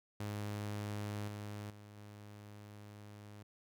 sawtooth tone with level steps, 103.83 Hz, G#2, in tune, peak -35 / -39 / -49 / -47 dBFS, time 0.2-3.43 s, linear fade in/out 5 ms, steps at 1.28 / 1.7 / 1.97 s, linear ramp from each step 2 ms, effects none

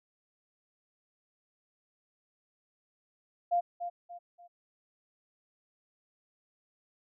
sine tone with echo, 698.5 Hz, F5, in tune, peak -24 dBFS, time 3.51-3.61 s, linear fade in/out 20 ms, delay 290 ms, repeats 3, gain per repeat -9 dB, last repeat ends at 4.48 s, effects none

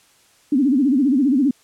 sine tone with vibrato, 269.9 Hz, C#4, 46 cents flat, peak -13 dBFS, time 0.52-1.51 s, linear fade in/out 5 ms, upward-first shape sine, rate 15 Hz, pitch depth 180 cents each way, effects white hiss -55 dBFS RMS until 1.63 s + low-pass 10000 Hz 12 dB/octave

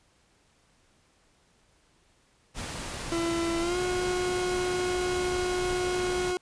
pink noise, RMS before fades -36 dBFS, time 2.54-6.35 s, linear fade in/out 50 ms
40% pulse tone with pitch glide, 336 to 362.2 Hz, E4 to F#4, +33 to -37 cents, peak -26 dBFS, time 3.12-6.37 s, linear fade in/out 0 ms, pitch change +130 cents, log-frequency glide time 3.6-3.78 s
effects pink hiss -65 dBFS RMS until 6.41 s + resampled to 22050 Hz

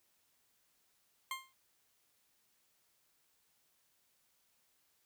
20% pulse tone with exponential decay, 1058 Hz, C6, 19 cents sharp, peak -30 dBFS, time 1.31-1.53 s, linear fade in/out 2 ms, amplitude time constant 46 ms, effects white hiss -75 dBFS RMS until 5.05 s

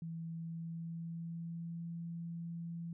sine tone with pitch glide, 164.81 to 168.47 Hz, E3 to E3, 0 to +38 cents, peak -40 dBFS, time 0.02-2.93 s, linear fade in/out 2 ms, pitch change +38 cents, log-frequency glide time 0.29-1.87 s, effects none

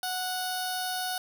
10% pulse tone with notch filter, 737 Hz, F#5, 7 cents flat, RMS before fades -32 dBFS, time 0.03-1.18 s, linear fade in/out 2 ms, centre 2300 Hz, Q 0.97, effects none

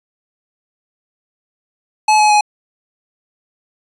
square tone with pitch steps, 857 / 847.2 / 837.4 Hz, A5 / G#5 / G#5, -46 / +34 / +14 cents, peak -9 dBFS, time 2.08-2.41 s, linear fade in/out 5 ms, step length 110 ms, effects resampled to 22050 Hz

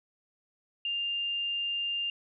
sine tone, 2800 Hz, F7, 4 cents sharp, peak -29 dBFS, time 0.85-2.1 s, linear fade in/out 2 ms, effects none

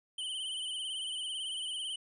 square tone with vibrato, 3050 Hz, G7, 48 cents flat, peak -36 dBFS, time 0.18-1.96 s, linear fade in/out 5 ms, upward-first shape sine, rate 18 Hz, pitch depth 66 cents each way, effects resampled to 24000 Hz

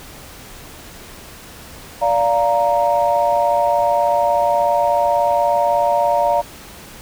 sine chord, Bb major, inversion first, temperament just, 582.7 / 699.2 / 932.3 Hz, D5 / F5 / Bb5, -14 / +2 / 0 cents, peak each -17 dBFS, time 2.01-6.42 s, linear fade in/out 20 ms, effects tanh soft clip ceiling -4 dBFS + pink hiss -38 dBFS RMS until 7.01 s

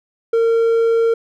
sine tone with hard clipping, 458.1 Hz, A#4, 30 cents flat, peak -13 dBFS, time 0.33-1.14 s, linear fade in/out 5 ms, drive 3 dB, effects none

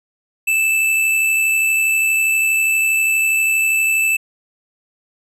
square tone with amplitude modulation, 2637 Hz, E7, in tune, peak -13 dBFS, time 0.47-4.17 s, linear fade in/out 10 ms, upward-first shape sine, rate 72.4 Hz, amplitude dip 30%, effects resampled to 32000 Hz

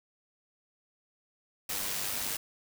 white noise with amplitude modulation, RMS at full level -32 dBFS, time 1.69-2.37 s, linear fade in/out 5 ms, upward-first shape sine, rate 99.3 Hz, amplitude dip 45%, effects none

